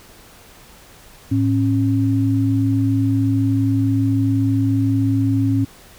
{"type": "tone pair together", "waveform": "sine", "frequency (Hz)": [108.26, 272.8], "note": ["A2", "C#4"], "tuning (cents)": [-28, -28], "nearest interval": "octave + major third", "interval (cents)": 1600, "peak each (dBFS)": -17, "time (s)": [1.31, 5.65], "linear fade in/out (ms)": 10, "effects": ["pink hiss -45 dBFS RMS until 5.98 s"]}